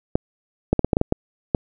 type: clicks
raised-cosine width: 2 ms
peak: -3 dBFS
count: 9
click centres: 0.155 / 0.73 / 0.793 / 0.846 / 0.932 / 0.969 / 1.014 / 1.124 / 1.548 s
effects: none